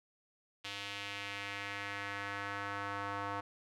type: tone with band-pass filter sweep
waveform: square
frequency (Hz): 100.6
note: G2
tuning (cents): +45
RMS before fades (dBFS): -41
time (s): 0.64-3.41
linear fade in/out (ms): 10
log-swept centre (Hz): 3200 to 1100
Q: 1.8
effects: none